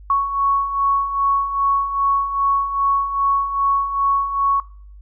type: beating tone pair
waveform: sine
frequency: 1108.7 / 1111.2 Hz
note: C#6 / C#6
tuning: 0 / +4 cents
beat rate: 2.5 Hz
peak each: -23 / -16 dBFS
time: 0.1-4.6 s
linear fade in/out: 2 ms
effects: noise-tail reverb RT60 0.5 s tail -22 dB re dry + added 50 Hz sine -38 dBFS peak until 5.01 s